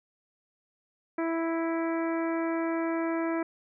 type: harmonic tone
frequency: 329.6 Hz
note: E4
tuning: in tune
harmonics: 1 / 2 / 3 / 4 / 5 / 6 / 7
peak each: -28 / -34 / -38 / -40 / -42 / -44 / -45 dBFS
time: 1.18-3.43 s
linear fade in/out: 5 ms
effects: none